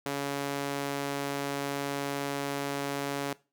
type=tone with high-pass filter; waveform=sawtooth; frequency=140.7 Hz; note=C#3; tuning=26 cents sharp; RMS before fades=-33 dBFS; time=0.06-3.33 s; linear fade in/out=0 ms; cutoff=310 Hz; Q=0.86; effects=noise-tail reverb RT60 0.3 s tail -20 dB re dry